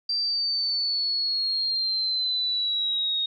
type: linear sweep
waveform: sine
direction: down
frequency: 4704 to 3729 Hz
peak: -23 dBFS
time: 0.09-3.26 s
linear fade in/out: 5 ms
effects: none